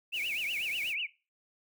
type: tone with vibrato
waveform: sine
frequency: 2537 Hz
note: D#7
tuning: 33 cents sharp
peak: -31 dBFS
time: 0.12-1.07 s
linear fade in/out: 20 ms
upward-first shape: triangle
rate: 8.2 Hz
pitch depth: 290 cents each way
type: band-stop noise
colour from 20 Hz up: white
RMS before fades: -47 dBFS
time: 0.12-0.95 s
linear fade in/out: 50 ms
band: 800 to 1700 Hz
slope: 48 dB/octave
effects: noise-tail reverb RT60 0.3 s tail -19 dB re dry